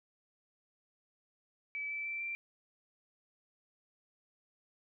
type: tone with pitch steps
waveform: sine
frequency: 2299 / 2318 / 2336 / 2355 Hz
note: D7 / D7 / D7 / D7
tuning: -37 / -23 / -10 / +4 cents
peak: -36 dBFS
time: 1.75-2.35 s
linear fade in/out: 0 ms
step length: 150 ms
effects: none